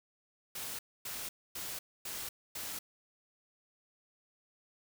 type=noise bursts; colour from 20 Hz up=white; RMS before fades=-41 dBFS; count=5; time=0.55-2.79 s; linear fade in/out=5 ms; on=240 ms; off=260 ms; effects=none